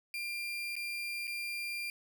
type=tone with dropouts; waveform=35% pulse; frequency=2387 Hz; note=D7; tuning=28 cents sharp; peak=-34 dBFS; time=0.14-1.9 s; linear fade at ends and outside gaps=1 ms; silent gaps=0.755-0.764 / 1.271-1.277 s; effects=12-bit